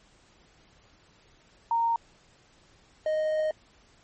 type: tone pair in turn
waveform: sine / triangle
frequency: 925 / 620.9 Hz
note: A#5 / D#5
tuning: -14 / -4 cents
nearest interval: perfect fifth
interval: 690 cents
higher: first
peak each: -22 dBFS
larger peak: neither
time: 1.71-1.96 / 3.06-3.51 s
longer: second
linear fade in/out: 2 ms
effects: pink hiss -60 dBFS RMS until 4.03 s + MP3 32 kbps